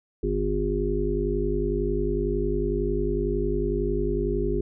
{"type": "harmonic tone", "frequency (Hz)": 51, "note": "G#1", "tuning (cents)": -31, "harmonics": [1, 3, 5, 7, 8], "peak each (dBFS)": [-27, -33, -32, -28, -28], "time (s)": [0.23, 4.61], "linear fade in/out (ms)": 5, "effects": []}